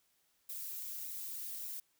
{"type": "noise with flanger", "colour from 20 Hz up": "violet", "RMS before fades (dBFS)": -43, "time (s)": [0.49, 1.8], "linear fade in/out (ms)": 5, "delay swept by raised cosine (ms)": [0.62, 4.92], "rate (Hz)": 1.7, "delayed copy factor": -0.6, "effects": ["white hiss -75 dBFS RMS until 1.99 s"]}